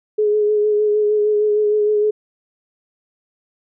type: tone with vibrato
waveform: sine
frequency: 421.1 Hz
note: G#4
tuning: 24 cents sharp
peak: -13 dBFS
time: 0.18-2.11 s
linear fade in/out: 10 ms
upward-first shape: sine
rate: 6.5 Hz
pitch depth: 23 cents each way
effects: none